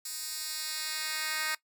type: tone with high-pass filter sweep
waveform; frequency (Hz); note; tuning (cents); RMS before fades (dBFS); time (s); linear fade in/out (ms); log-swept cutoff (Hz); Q
10% pulse; 311.1; D#4; 0; -35; 0.05-1.55; 5; 6700 to 1900; 0.98
effects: noise-tail reverb RT60 0.1 s tail -19 dB re dry